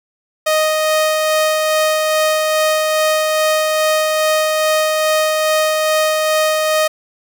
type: tone with tremolo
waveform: sawtooth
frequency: 622.3 Hz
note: D#5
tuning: in tune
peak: -8 dBFS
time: 0.46-6.88 s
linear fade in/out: 10 ms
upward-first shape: sine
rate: 2.4 Hz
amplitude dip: 25%
effects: none